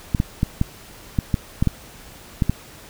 clicks, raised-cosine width 5 ms, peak -5 dBFS, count 10, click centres 0.148 / 0.201 / 0.431 / 0.614 / 1.188 / 1.342 / 1.625 / 1.673 / 2.422 / 2.496 s, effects pink hiss -43 dBFS RMS until 2.89 s

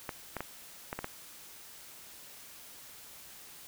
clicks, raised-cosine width 0.5 ms, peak -20 dBFS, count 6, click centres 0.092 / 0.367 / 0.406 / 0.929 / 0.99 / 1.044 s, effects white hiss -51 dBFS RMS until 3.67 s

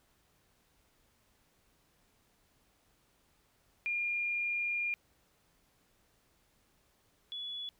sine tone pair in turn, 2411 / 3410 Hz, D7 / G#7, +45 / +45 cents, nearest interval tritone, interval 600 cents, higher second, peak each -31 / -38 dBFS, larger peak first, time 3.86-4.94 / 7.32-7.69 s, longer first, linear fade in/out 0 ms, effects pink hiss -71 dBFS RMS until 7.79 s

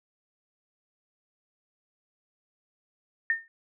sine tone with exponential decay, 1821 Hz, A#6, 41 cents flat, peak -19 dBFS, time 3.3-3.48 s, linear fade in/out 1 ms, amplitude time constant 37 ms, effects none

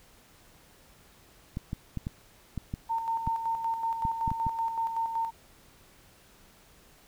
clicks, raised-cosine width 5 ms, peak -20 dBFS, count 11, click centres 1.571 / 1.731 / 1.973 / 2.069 / 2.577 / 2.739 / 3.275 / 4.052 / 4.278 / 4.316 / 4.467 s
sine tone with tremolo, 910 Hz, A#5, 42 cents flat, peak -26 dBFS, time 2.89-5.31 s, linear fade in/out 20 ms, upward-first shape square, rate 5.3 Hz, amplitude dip 50%
effects pink hiss -58 dBFS RMS until 7.07 s

